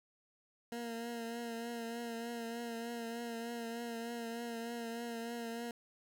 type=tone with vibrato; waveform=20% pulse; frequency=233.1 Hz; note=A#3; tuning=in tune; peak=-35 dBFS; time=0.72-5.71 s; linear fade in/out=2 ms; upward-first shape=triangle; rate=3.3 Hz; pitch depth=37 cents each way; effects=none